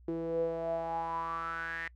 sawtooth tone with band-pass filter sweep, 165.2 Hz, E3, 4 cents sharp, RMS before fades -35 dBFS, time 0.08-1.88 s, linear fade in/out 2 ms, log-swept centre 370 to 1900 Hz, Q 9.1, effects noise-tail reverb RT60 0.1 s tail -26 dB re dry + added 60 Hz sine -54 dBFS peak until 1.95 s

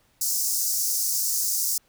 pink high-pass noise, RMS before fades -25 dBFS, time 0.21-1.78 s, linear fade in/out 5 ms, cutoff 5200 Hz, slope 48 dB/octave, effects pink hiss -64 dBFS RMS until 1.88 s

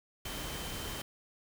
sine tone in noise, 3094 Hz, G7, 23 cents flat, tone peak -47 dBFS, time 0.25-1.02 s, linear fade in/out 5 ms, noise pink, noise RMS -40 dBFS, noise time 0.25-1.02 s, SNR -10 dB, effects none

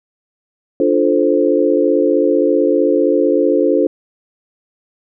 sine chord, D minor seventh, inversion none, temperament equal, 293.7 / 349.2 / 440 / 523.3 Hz, D4 / F4 / A4 / C5, 0 / 0 / 0 / 0 cents, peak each -16 dBFS, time 0.8-3.87 s, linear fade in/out 2 ms, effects none

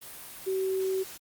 sine tone in noise, 380 Hz, F#4, 46 cents sharp, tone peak -26 dBFS, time 0.46-1.04 s, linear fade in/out 20 ms, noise white, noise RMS -44 dBFS, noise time 0.01-1.18 s, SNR +15 dB, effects Opus 32 kbps

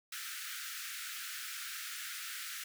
pink high-pass noise, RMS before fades -43 dBFS, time 0.12-2.64 s, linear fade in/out 5 ms, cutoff 1300 Hz, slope 96 dB/octave, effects none

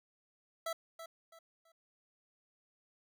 25% pulse tone with echo, 659.3 Hz, E5, in tune, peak -32 dBFS, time 0.66-0.73 s, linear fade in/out 5 ms, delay 330 ms, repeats 3, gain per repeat -10 dB, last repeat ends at 1.72 s, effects none

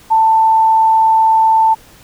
sine tone, 888 Hz, A5, 16 cents sharp, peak -7 dBFS, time 0.1-1.75 s, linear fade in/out 20 ms, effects pink hiss -43 dBFS RMS until 2.03 s

